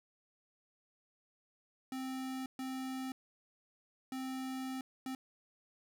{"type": "tone bursts at uneven times", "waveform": "square", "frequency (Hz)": 261.6, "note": "C4", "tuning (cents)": 0, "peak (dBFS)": -39, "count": 4, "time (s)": [[1.92, 2.46], [2.59, 3.12], [4.12, 4.81], [5.06, 5.15]], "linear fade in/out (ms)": 2, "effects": []}